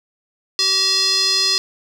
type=tone with band-pass filter; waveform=square; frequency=382.8 Hz; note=G4; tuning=41 cents flat; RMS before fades=-17 dBFS; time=0.59-1.58 s; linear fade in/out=0 ms; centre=4700 Hz; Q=8.1; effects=none